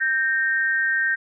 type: tone pair together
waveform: sine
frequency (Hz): 1568 / 1846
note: G6 / A#6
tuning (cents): 0 / -17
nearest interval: minor third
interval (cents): 283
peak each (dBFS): -21 / -22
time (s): 0-1.16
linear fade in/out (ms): 20
effects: none